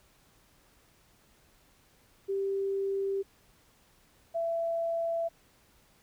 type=tone pair in turn; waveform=sine; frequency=392 / 668.4 Hz; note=G4 / E5; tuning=0 / +24 cents; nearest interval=major sixth; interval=924 cents; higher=second; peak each=-28 dBFS; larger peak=neither; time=2.28-3.23 / 4.34-5.29 s; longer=neither; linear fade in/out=20 ms; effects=pink hiss -64 dBFS RMS until 6.02 s